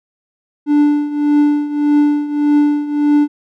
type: tone with tremolo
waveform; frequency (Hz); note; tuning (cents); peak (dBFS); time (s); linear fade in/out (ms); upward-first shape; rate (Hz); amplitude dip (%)
triangle; 293.7; D4; 0; -5; 0.66-3.28; 50; triangle; 1.7; 80
effects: none